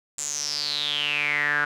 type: tone with band-pass filter sweep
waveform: sawtooth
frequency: 146.83 Hz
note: D3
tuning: in tune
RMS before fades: -26 dBFS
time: 0.18-1.65 s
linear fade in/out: 5 ms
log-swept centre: 7500 to 1500 Hz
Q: 9.3
effects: none